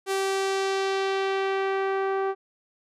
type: tone with low-pass filter sweep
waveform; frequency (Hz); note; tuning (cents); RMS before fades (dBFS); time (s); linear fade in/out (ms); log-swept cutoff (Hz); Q
sawtooth; 387.7; G4; -19; -26; 0.06-2.35; 50; 11000 to 1200; 1
effects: none